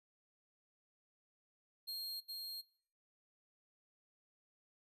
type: tone with echo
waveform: 45% pulse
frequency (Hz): 4231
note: C8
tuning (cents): +19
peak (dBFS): -40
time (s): 1.87-2.21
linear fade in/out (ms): 20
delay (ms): 410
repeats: 1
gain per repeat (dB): -2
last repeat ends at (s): 2.62
effects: noise-tail reverb RT60 0.6 s tail -22 dB re dry + resampled to 32000 Hz